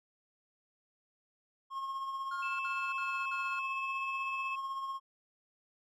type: tone with tremolo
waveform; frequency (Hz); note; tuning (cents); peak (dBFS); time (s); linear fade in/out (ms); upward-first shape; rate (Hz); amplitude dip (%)
triangle; 1079; C#6; -47; -32; 1.7-5; 50; triangle; 16; 45
type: tone bursts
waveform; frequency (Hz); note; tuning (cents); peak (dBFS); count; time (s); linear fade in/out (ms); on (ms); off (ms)
triangle; 1407; F6; +12; -38; 4; 2.31-3.592; 5; 280; 54
type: tone with pitch glide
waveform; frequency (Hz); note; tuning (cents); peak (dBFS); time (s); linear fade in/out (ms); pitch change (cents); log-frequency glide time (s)
sine; 2637 to 2611; E7 to E7; 0 to -17; -37; 2.42-4.56; 10; -17; 2.67-3.27
effects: none